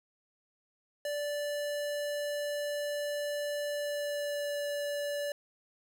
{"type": "tone with pitch glide", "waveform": "square", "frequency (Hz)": [584, 579], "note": ["D5", "D5"], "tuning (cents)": [-10, -25], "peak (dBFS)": -33, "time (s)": [1.05, 5.32], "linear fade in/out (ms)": 2, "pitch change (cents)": -15, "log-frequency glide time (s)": [3.68, 4.65], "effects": ["12-bit"]}